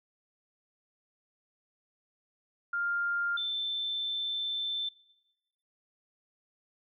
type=tone pair in turn; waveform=sine; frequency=1400 / 3542 Hz; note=F6 / A7; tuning=+4 / +11 cents; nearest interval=octave + major third; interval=1607 cents; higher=second; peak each=-29 / -30 dBFS; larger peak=first; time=2.73-3.37 / 3.37-4.89 s; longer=second; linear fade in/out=5 ms; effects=noise-tail reverb RT60 1.0 s tail -20 dB re dry